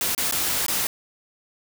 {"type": "noise with dropouts", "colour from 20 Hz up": "white", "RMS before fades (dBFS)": -24, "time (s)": [0.01, 0.87], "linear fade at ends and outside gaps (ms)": 1, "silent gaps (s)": [[0.149, 0.178], [0.312, 0.323], [0.664, 0.682]], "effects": []}